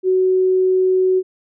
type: tone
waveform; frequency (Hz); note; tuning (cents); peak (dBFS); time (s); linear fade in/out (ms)
sine; 372.8; F#4; +13; -12; 0.03-1.23; 50
effects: none